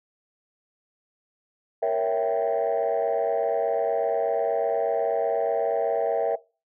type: chord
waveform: sine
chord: A# diminished seventh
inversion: none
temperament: equal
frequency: 466.2 / 554.4 / 659.3 / 784 Hz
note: A#4 / C#5 / E5 / G5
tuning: 0 / 0 / 0 / 0 cents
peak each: -25 / -27 / -23 / -28 dBFS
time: 1.82-6.36 s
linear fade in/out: 10 ms
effects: noise-tail reverb RT60 0.3 s tail -20 dB re dry + tanh soft clip ceiling -16 dBFS